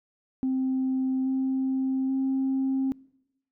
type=tone with pitch steps; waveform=sine; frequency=261.6 / 264 / 266.5 Hz; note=C4 / C4 / C4; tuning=0 / +16 / +32 cents; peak=-22 dBFS; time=0.43-2.92 s; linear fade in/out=0 ms; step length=830 ms; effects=noise-tail reverb RT60 0.9 s tail -25 dB re dry + tanh soft clip ceiling -20 dBFS

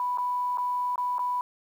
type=tone with dropouts; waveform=sine; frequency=987.8 Hz; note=B5; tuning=in tune; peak=-25 dBFS; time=0-1.41 s; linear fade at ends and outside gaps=1 ms; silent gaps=0.175-0.183 / 0.574-0.582 / 0.958-0.979 / 1.183-1.192 s; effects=9-bit

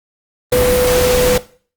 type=tone in noise; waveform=sine; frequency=498 Hz; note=B4; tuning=14 cents sharp; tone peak=-10 dBFS; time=0.52-1.38 s; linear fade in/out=5 ms; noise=pink; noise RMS=-17 dBFS; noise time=0.52-1.38 s; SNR=+4 dB; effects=noise-tail reverb RT60 0.4 s tail -17 dB re dry + Opus 32 kbps

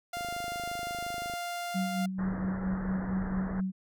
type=tone; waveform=sawtooth; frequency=698.5 Hz; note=F5; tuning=in tune; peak=-30 dBFS; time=0.13-2.06 s; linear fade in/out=5 ms
type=click train; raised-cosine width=2 ms; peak=-31 dBFS; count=31; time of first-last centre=0.17-1.337 s; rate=25.7 Hz
type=tone with tremolo; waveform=sine; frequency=188.7 Hz; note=F#3; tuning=34 cents sharp; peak=-27 dBFS; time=1.74-3.72 s; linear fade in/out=20 ms; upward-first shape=sine; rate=4.4 Hz; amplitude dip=55%
type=low-pass noise; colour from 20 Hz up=pink; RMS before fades=-39 dBFS; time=2.18-3.61 s; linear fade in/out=10 ms; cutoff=1900 Hz; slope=96 dB/octave
effects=none

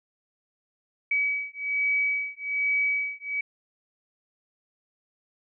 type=beating tone pair; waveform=sine; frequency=2276 / 2277.2 Hz; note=C#7 / C#7; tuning=+45 / +46 cents; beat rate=1.2 Hz; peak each=-27 dBFS; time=1.11-3.41 s; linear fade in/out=5 ms; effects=none

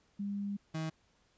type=tone pair in turn; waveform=sine / 35% pulse; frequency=201.5 / 159.04 Hz; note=G3 / D#3; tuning=+48 / +38 cents; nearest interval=major third; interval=410 cents; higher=first; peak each=-34 / -33 dBFS; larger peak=second; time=0.19-0.57 / 0.74-0.9 s; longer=first; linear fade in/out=10 ms; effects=pink hiss -71 dBFS RMS until 1.37 s + resampled to 16000 Hz

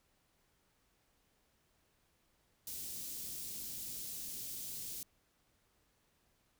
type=band-stop noise; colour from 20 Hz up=white; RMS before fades=-44 dBFS; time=2.67-5.03 s; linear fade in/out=2 ms; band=310 to 4600 Hz; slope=12 dB/octave; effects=pink hiss -75 dBFS RMS until 6.59 s

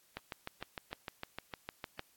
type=click train; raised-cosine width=0.3 ms; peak=-23 dBFS; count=13; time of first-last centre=0.17-1.994 s; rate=6.58 Hz; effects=white hiss -68 dBFS RMS until 2.16 s + AAC 64 kbps

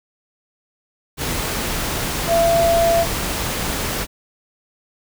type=tone in noise; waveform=sine; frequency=674 Hz; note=E5; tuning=38 cents sharp; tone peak=-13 dBFS; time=2.27-3.06 s; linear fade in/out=50 ms; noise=pink; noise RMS=-23 dBFS; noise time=1.17-4.07 s; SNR=+7 dB; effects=none

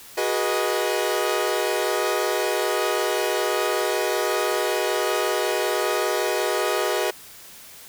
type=chord; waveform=sawtooth; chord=G# minor seventh; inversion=third; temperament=equal with one note detuned; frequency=370 / 415.3 / 484.6 / 622.3 Hz; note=F#4 / G#4 / B4 / D#5; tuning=0 / 0 / -33 / 0 cents; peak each=-23 dBFS; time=0.17-7.11 s; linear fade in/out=10 ms; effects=white hiss -44 dBFS RMS until 7.88 s

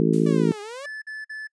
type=harmonic tone; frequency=55 Hz; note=A1; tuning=in tune; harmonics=3 / 4 / 5 / 6 / 7 / 8; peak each=-22 / -23 / -24 / -25 / -25 / -26 dBFS; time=0-0.52 s; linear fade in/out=0 ms
type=noise with exponential decay; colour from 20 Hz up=blue; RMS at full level=-39 dBFS; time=0.13-0.73 s; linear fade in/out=5 ms; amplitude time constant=130 ms
type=exponential two-way sweep; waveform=sawtooth; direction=down then up; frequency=587.3 to 403.5 to 587.3 Hz; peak=-30 dBFS; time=0.26-0.86 s; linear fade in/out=5 ms; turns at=0.61 s
type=tone bursts; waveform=triangle; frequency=1737 Hz; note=A6; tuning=23 cents flat; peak=-30 dBFS; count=3; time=0.84-1.474 s; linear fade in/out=10 ms; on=180 ms; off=47 ms
effects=noise-tail reverb RT60 0.1 s tail -26 dB re dry + resampled to 22050 Hz

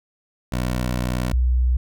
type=tone pair in turn; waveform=15% pulse / sine; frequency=61.74 / 62.02 Hz; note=B1 / B1; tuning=0 / +8 cents; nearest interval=unison; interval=8 cents; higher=second; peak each=-15 dBFS; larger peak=neither; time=0.52-1.33 / 1.33-1.77 s; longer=first; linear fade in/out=5 ms; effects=none

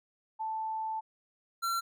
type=tone pair in turn; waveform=sine / square; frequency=880 / 1360 Hz; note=A5 / F6; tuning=0 / -46 cents; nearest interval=minor sixth; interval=754 cents; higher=second; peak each=-32 / -30 dBFS; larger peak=second; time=0.39-1.01 / 1.62-1.81 s; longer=first; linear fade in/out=20 ms; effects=none

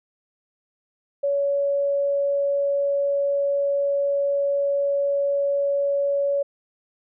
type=tone; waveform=sine; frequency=563 Hz; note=C#5; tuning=27 cents sharp; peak=-19 dBFS; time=1.23-6.43 s; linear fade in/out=10 ms; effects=none

